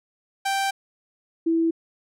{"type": "tone pair in turn", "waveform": ["sawtooth", "sine"], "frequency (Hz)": [783, 329.2], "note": ["G5", "E4"], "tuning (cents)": [-2, -2], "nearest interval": "octave + minor third", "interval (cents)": 1500, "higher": "first", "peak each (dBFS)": -18, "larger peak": "neither", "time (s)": [[0.45, 0.71], [1.46, 1.71]], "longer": "first", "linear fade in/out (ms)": 10, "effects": ["low-pass 12000 Hz 12 dB/octave"]}